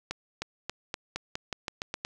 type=accelerating click train; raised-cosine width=0.2 ms; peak=-15 dBFS; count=11; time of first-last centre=0.11-2.049 s; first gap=310 ms; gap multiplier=0.89; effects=none